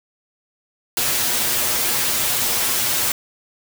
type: noise with comb filter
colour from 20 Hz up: white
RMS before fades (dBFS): -20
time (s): 0.97-3.12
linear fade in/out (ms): 2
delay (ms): 8.3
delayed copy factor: +1
effects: none